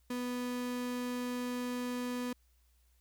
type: tone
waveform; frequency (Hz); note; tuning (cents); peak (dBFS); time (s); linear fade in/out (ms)
35% pulse; 246.9; B3; 0; -33; 0.1-2.33; 5
effects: added 60 Hz sine -66 dBFS peak until 3 s + white hiss -75 dBFS RMS until 3 s